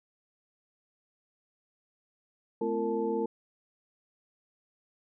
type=tone cluster; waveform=sine; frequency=217.9 / 254.1 / 340.6 / 458.3 / 873 Hz; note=A3 / B3 / F4 / A#4 / A5; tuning=-17 / +49 / -43 / -29 / -14 cents; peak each=-35 / -38 / -34 / -30 / -38 dBFS; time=2.61-3.26 s; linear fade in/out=5 ms; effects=none